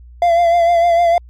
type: tone with vibrato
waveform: triangle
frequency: 685 Hz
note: F5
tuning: 34 cents flat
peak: -7 dBFS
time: 0.22-1.18 s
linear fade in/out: 2 ms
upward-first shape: triangle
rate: 6.6 Hz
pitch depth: 44 cents each way
effects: added 60 Hz sine -36 dBFS peak until 1.29 s + MP3 96 kbps